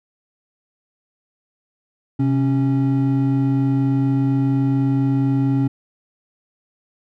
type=tone pair together; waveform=triangle; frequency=130.6 / 274.8 Hz; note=C3 / C#4; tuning=-3 / -15 cents; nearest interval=octave + minor second; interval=1288 cents; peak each=-16 dBFS; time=2.19-5.68 s; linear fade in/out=10 ms; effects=none